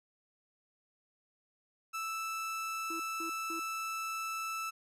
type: tone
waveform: 30% pulse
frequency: 1318.5 Hz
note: E6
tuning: in tune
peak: -33 dBFS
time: 1.93-4.71 s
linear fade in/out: 20 ms
type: tone bursts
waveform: triangle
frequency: 329.6 Hz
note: E4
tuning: in tune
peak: -39 dBFS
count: 3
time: 2.9-3.597 s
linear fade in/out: 5 ms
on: 99 ms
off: 200 ms
effects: resampled to 32000 Hz